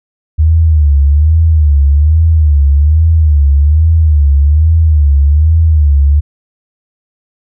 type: tone with vibrato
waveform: sine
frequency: 75.6 Hz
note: D#2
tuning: 49 cents flat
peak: -4 dBFS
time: 0.38-6.21 s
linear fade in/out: 20 ms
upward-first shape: sine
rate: 1.2 Hz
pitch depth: 130 cents each way
effects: none